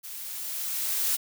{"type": "noise with level ramp", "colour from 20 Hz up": "blue", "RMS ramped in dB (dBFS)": [-40, -25], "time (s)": [0.03, 1.17], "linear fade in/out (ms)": 20, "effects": []}